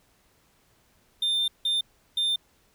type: tone bursts at uneven times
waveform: triangle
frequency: 3599 Hz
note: A7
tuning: 38 cents sharp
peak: -21 dBFS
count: 3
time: 1.22-1.48 / 1.65-1.81 / 2.17-2.36 s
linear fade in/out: 5 ms
effects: pink hiss -64 dBFS RMS until 2.74 s